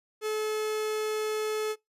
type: tone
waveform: 45% pulse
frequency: 430.6 Hz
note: A4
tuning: 37 cents flat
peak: -28 dBFS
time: 0.21-1.76 s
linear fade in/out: 50 ms
effects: noise-tail reverb RT60 0.2 s tail -26 dB re dry + resampled to 32000 Hz